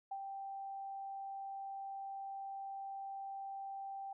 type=tone with ADSR envelope; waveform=sine; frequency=784 Hz; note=G5; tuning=in tune; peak=-38 dBFS; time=0.11-4.13 s; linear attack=8 ms; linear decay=58 ms; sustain=-4 dB; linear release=4 ms; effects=none